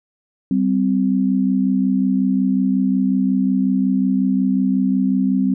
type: tone pair together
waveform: sine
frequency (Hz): 193.8 / 259.3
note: G3 / C4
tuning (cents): -20 / -15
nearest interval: perfect fourth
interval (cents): 505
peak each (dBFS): -17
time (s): 0.51-5.54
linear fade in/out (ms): 2
effects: none